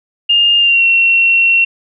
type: tone with pitch glide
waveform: sine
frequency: 2821 to 2725 Hz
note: F7 to F7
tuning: +17 to -43 cents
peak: -7 dBFS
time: 0.29-1.65 s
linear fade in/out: 10 ms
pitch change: -60 cents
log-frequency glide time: 0.58-0.84 s
effects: none